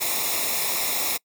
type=noise with comb filter; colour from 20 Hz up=white; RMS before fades=-25 dBFS; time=0-1.18 s; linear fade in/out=20 ms; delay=0.65 ms; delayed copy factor=-0.7; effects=noise-tail reverb RT60 0.1 s tail -25 dB re dry